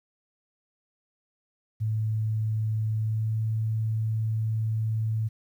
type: tone with pitch glide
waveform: sine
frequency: 109.2 to 110.34 Hz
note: A2 to A2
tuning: -13 to +5 cents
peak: -24 dBFS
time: 1.8-5.29 s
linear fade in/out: 20 ms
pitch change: +18 cents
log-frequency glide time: 2.97-3.42 s
effects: 10-bit